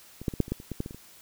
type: clicks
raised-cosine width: 3 ms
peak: -26 / -13 / -23 / -9 / -27 / -15 / -30 / -20 / -16 / -23 / -28 / -30 dBFS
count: 12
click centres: 0.216 / 0.282 / 0.338 / 0.403 / 0.481 / 0.52 / 0.601 / 0.717 / 0.804 / 0.861 / 0.909 / 0.946 s
effects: white hiss -53 dBFS RMS until 1.21 s